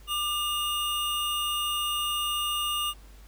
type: tone pair together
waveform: square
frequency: 1194.1 / 2840 Hz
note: D6 / F7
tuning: +28 / +28 cents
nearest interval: octave + minor third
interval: 1500 cents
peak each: -32 / -29 dBFS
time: 0.07-2.94 s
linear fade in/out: 50 ms
effects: added 50 Hz sine -47 dBFS peak until 3.27 s + pink hiss -57 dBFS RMS until 3.27 s